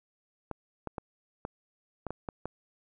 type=clicks; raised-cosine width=1 ms; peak=-21 dBFS; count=8; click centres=0.513 / 0.873 / 0.982 / 1.451 / 2.067 / 2.106 / 2.288 / 2.456 s; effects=none